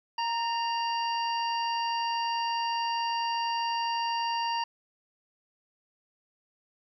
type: harmonic tone with a mistuned harmonic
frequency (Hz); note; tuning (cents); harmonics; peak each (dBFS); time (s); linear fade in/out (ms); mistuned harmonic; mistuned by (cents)
932.3; A#5; 0; 1 / 2 / 3 / 5 / 6; -28 / -41 / -36 / -38 / -48; 0.18-4.64; 5; 2; -38
effects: 11-bit